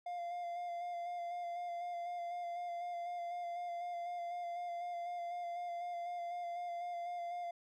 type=tone with vibrato; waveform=triangle; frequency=698.5 Hz; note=F5; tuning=in tune; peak=-37 dBFS; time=0.06-7.51 s; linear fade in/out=5 ms; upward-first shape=square; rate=4 Hz; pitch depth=18 cents each way; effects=none